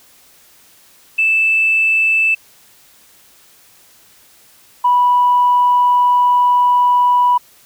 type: tone pair in turn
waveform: sine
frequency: 2637 / 982.1 Hz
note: E7 / B5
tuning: 0 / -10 cents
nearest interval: octave + perfect fourth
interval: 1710 cents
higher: first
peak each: -10 / -8 dBFS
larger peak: second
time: 1.18-2.35 / 4.84-7.38 s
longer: second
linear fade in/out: 10 ms
effects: tanh soft clip ceiling -4 dBFS + white hiss -48 dBFS RMS until 7.65 s